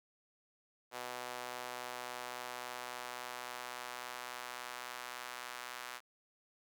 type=tone with high-pass filter sweep; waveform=sawtooth; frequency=123.6 Hz; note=B2; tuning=2 cents sharp; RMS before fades=-45 dBFS; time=0.91-6.01 s; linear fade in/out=50 ms; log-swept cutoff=680 to 1200 Hz; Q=1.1; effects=none